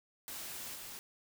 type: noise with level steps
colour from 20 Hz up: white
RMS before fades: -44 / -47 dBFS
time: 0.28-0.99 s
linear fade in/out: 0 ms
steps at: 0.74 s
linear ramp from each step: 20 ms
effects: none